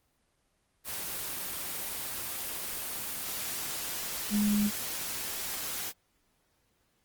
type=tone in noise; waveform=sine; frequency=207.7 Hz; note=G#3; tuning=in tune; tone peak=-24 dBFS; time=4.3-4.71 s; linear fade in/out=50 ms; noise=white; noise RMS=-36 dBFS; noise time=0.84-5.93 s; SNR=+9 dB; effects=pink hiss -73 dBFS RMS until 7.04 s + Opus 24 kbps